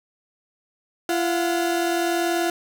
30% pulse tone pair together, 341 / 722.6 Hz, F4 / F#5, -41 / -41 cents, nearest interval octave + minor second, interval 1300 cents, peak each -19 / -24 dBFS, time 1.09-2.5 s, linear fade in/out 2 ms, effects none

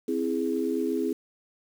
sine chord, C augmented, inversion none, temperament equal, 261.6 / 329.6 / 415.3 Hz, C4 / E4 / G#4, 0 / 0 / 0 cents, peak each -29 dBFS, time 0.08-1.13 s, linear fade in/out 5 ms, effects 8-bit

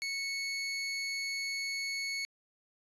25% pulse tone, 2207 Hz, C#7, 8 cents flat, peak -30 dBFS, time 0.02-2.25 s, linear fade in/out 0 ms, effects resampled to 24000 Hz

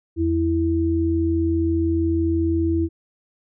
sine tone pair together, 83.89 / 329.6 Hz, E2 / E4, +31 / 0 cents, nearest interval 2 octaves, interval 2369 cents, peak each -22 / -19 dBFS, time 0.16-2.89 s, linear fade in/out 50 ms, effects none

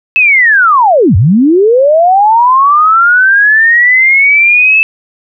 sine linear two-way sweep, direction down then up, 2637 to 81 to 2637 Hz, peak -3 dBFS, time 0.16-4.83 s, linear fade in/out 0 ms, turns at 1.16 s, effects none

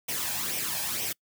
white noise with flanger, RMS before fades -31 dBFS, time 0.08-1.13 s, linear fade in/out 10 ms, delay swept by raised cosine 0.34 to 1.24 ms, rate 2.1 Hz, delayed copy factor +0.6, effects noise-tail reverb RT60 0.1 s tail -26 dB re dry + high-pass 80 Hz 12 dB/octave

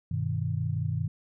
sine chord, G augmented, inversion none, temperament equal, 98 / 123.47 / 155.56 Hz, G2 / B2 / D#3, 0 / 0 / 0 cents, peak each -31 dBFS, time 0.11-1.08 s, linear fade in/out 5 ms, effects none

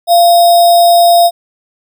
sine tone with sample-and-hold, 690 Hz, F5, 21 cents flat, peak -3 dBFS, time 0.07-1.31 s, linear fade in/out 50 ms, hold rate 4410 Hz, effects none

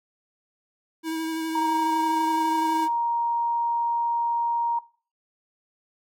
square tone with vibrato, 322.3 Hz, E4, 39 cents flat, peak -27 dBFS, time 1.03-2.89 s, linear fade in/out 50 ms, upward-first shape sine, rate 12 Hz, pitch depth 15 cents each way
sine tone, 938 Hz, A#5, 11 cents sharp, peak -22 dBFS, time 1.55-4.79 s, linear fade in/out 5 ms
effects noise-tail reverb RT60 0.4 s tail -19 dB re dry

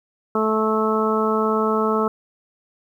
harmonic tone, 218 Hz, A3, 16 cents flat, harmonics 1 / 2 / 3 / 4 / 5 / 6, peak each -23 / -21 / -28 / -29 / -26 / -24 dBFS, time 0.35-2.08 s, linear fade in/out 2 ms, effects 9-bit

